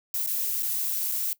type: noise with dropouts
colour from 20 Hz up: violet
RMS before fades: -28 dBFS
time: 0.14-1.33 s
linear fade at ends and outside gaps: 1 ms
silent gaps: 0.263-0.273 / 0.624-0.629 / 1.116-1.12 s
effects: noise-tail reverb RT60 0.1 s tail -19 dB re dry